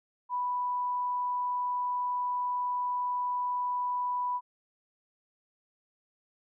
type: tone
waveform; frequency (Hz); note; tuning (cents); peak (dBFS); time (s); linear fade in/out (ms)
sine; 987.8; B5; 0; -28; 0.29-4.41; 50
effects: none